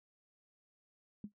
sine tone with exponential decay, 207.7 Hz, G#3, in tune, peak -37 dBFS, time 1.24-1.32 s, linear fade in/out 2 ms, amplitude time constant 16 ms, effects noise-tail reverb RT60 0.1 s tail -17 dB re dry

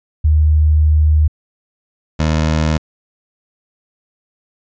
sine / 20% pulse tone pair in turn, 76.7 / 78.27 Hz, D#2 / D#2, -24 / +11 cents, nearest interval unison, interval 35 cents, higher second, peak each -8 dBFS, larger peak neither, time 0.24-1.28 / 2.19-2.78 s, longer first, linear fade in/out 10 ms, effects resampled to 16000 Hz

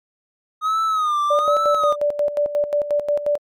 triangle tone with vibrato, 1244.5 Hz, D#6, in tune, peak -15 dBFS, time 0.61-1.96 s, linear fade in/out 50 ms, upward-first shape sine, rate 1.2 Hz, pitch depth 100 cents each way
sine tone with tremolo, 585 Hz, D5, 7 cents flat, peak -15 dBFS, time 1.3-3.38 s, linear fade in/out 10 ms, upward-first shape square, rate 5.6 Hz, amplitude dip 70%
effects MP3 96 kbps

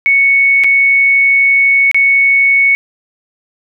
sine tone with dropouts, 2217 Hz, C#7, in tune, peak -6 dBFS, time 0.06-2.75 s, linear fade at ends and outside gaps 0 ms, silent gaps 0.637-0.643 / 1.914-1.945 s, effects none

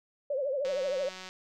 sine tone with vibrato, 549 Hz, C#5, 17 cents flat, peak -28 dBFS, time 0.3-1.09 s, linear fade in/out 5 ms, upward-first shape triangle, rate 13 Hz, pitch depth 150 cents each way
click train, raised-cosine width 0.2 ms, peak -26 dBFS, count 120, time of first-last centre 0.65-1.29 s, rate 186 Hz
effects none

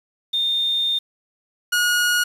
sine / sawtooth tone pair in turn, 3635 / 1445.6 Hz, A#7 / F#6, -44 / -41 cents, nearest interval octave + major third, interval 1597 cents, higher first, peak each -18 / -13 dBFS, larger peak second, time 0.33-0.99 / 1.72-2.24 s, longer first, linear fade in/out 10 ms, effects resampled to 32000 Hz + 7-bit

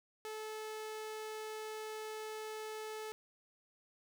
sawtooth tone, 433.6 Hz, A4, 25 cents flat, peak -38 dBFS, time 0.25-3.12 s, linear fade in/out 0 ms, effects none

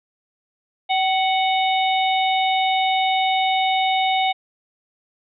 harmonic tone with a mistuned harmonic, 740 Hz, F#5, in tune, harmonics 1 / 3 / 4 / 5, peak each -18 / -25 / -28 / -26 dBFS, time 0.89-4.33 s, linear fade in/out 20 ms, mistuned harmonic 1, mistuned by +46 cents, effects none

